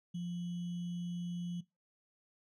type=tone with sample-and-hold; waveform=sine; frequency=174.61 Hz; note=F3; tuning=in tune; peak=-36 dBFS; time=0.14-1.61 s; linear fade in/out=10 ms; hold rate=3150 Hz; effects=noise-tail reverb RT60 0.2 s tail -19 dB re dry + low-pass 6000 Hz 12 dB/octave